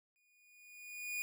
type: tone with exponential growth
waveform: 45% pulse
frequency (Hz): 2451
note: D#7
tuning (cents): -27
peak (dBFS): -35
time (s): 0.16-1.22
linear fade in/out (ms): 0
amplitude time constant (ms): 230
effects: none